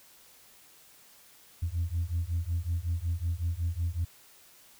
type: beating tone pair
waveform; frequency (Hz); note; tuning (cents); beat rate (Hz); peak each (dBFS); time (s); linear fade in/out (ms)
sine; 82.41 / 87.81; E2 / F2; 0 / +10; 5.4; -30; 1.62-4.05; 10
effects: tanh soft clip ceiling -23 dBFS + white hiss -57 dBFS RMS until 4.79 s